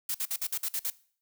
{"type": "noise bursts", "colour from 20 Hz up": "blue", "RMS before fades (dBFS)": -31, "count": 8, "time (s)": [0.09, 0.902], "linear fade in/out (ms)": 5, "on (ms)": 56, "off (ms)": 52, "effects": ["noise-tail reverb RT60 0.5 s tail -20 dB re dry"]}